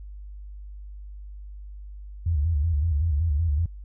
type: tone with vibrato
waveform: sine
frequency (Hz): 77.78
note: D#2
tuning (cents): 0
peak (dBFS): -20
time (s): 2.26-3.66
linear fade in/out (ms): 5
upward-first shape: square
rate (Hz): 5.3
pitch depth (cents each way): 130
effects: added 50 Hz sine -37 dBFS peak until 3.84 s